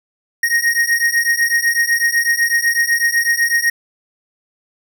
square beating tone pair, 1864.7 / 1872.7 Hz, A#6 / A#6, 0 / +7 cents, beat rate 8 Hz, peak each -17 / -17 dBFS, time 0.43-3.7 s, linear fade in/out 5 ms, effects none

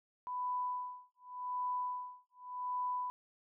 sine tone with tremolo, 995 Hz, B5, 13 cents sharp, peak -33 dBFS, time 0.27-3.1 s, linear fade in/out 0 ms, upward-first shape sine, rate 0.87 Hz, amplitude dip 100%, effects none

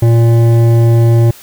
triangle tone with hard clipping, 116.1 Hz, A#2, 7 cents flat, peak -7 dBFS, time 0.02-1.31 s, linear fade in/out 5 ms, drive 15 dB, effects white hiss -37 dBFS RMS until 1.42 s

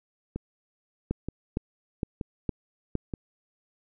two click trains, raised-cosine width 3 ms, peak -14 / -19 dBFS, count 5 / 4, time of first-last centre 1.11-2.953 / 0.36-3.138 s, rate 2.17 / 1.08 Hz, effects none

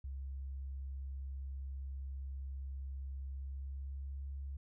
sine tone with pitch glide, 67.5 to 68.84 Hz, C#2 to C#2, -45 to -11 cents, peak -40 dBFS, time 0.04-4.57 s, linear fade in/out 5 ms, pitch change +34 cents, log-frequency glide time 3.31-4.3 s, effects none

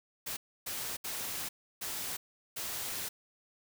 white noise bursts at uneven times, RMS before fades -38 dBFS, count 5, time 0.26-0.37 / 0.66-0.97 / 1.04-1.49 / 1.81-2.17 / 2.56-3.09 s, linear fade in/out 10 ms, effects none

